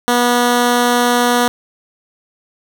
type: tone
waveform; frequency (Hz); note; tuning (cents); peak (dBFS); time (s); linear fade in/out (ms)
10% pulse; 242.8; B3; -29; -3; 0.08-1.48; 0
effects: none